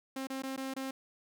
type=tone with dropouts; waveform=sawtooth; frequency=266.3 Hz; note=C4; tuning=31 cents sharp; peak=-32 dBFS; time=0.16-0.91 s; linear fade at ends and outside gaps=5 ms; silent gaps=0.271-0.3 / 0.422-0.434 / 0.564-0.575 / 0.739-0.763 s; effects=none